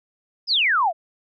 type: exponential sweep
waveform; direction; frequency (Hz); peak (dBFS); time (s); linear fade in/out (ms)
sine; down; 5310 to 621; -16; 0.47-0.93; 50
effects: none